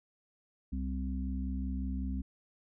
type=harmonic tone; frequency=65.41 Hz; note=C2; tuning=in tune; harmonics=1 / 3 / 4; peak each=-34 / -39 / -40 dBFS; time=0.72-2.22 s; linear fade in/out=10 ms; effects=none